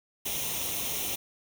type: noise with comb filter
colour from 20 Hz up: white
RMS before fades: -32 dBFS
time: 0.25-1.16 s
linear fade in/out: 10 ms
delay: 0.32 ms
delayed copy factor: +0.65
effects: none